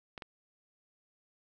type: clicks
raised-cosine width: 0.3 ms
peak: -26 dBFS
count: 2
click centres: 0.178 / 0.222 s
effects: none